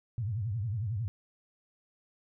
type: tone with vibrato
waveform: sine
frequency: 108 Hz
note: A2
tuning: 32 cents flat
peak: -30 dBFS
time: 0.18-1.08 s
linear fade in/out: 0 ms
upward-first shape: triangle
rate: 11 Hz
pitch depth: 280 cents each way
effects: none